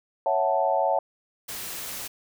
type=chord; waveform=sine; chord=F# minor seventh; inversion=second; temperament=equal with one note detuned; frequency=554.4 / 659.3 / 743.4 / 880 Hz; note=C#5 / E5 / F#5 / A5; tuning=0 / 0 / +8 / 0 cents; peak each=-26 dBFS; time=0.26-0.99 s; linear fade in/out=2 ms
type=noise; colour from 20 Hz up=white; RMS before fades=-35 dBFS; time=1.48-2.08 s; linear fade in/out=10 ms
effects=none